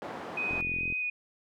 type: band-pass noise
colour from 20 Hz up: white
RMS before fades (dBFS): -40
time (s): 0.02-0.61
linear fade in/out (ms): 0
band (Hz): 180 to 950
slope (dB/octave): 12
type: tone with vibrato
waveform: sine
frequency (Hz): 2489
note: D#7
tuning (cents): 0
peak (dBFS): -29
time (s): 0.37-1.1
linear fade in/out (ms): 5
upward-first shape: square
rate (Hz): 2.3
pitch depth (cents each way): 10
type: click train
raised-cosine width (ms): 3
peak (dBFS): -28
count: 19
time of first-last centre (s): 0.51-0.925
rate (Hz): 43.4
effects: none